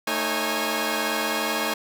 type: tone cluster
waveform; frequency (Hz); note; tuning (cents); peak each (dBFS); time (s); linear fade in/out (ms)
10% pulse; 222.3 / 311 / 546 / 827; A3 / D#4 / C#5 / G#5; +18 / -1 / -26 / -8; -21; 0.07-1.74; 5
effects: none